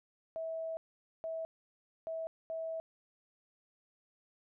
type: tone bursts at uneven times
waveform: sine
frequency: 650 Hz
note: E5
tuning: 24 cents flat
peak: -36 dBFS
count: 4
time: 0.36-0.77 / 1.24-1.45 / 2.07-2.27 / 2.5-2.8 s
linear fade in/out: 0 ms
effects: none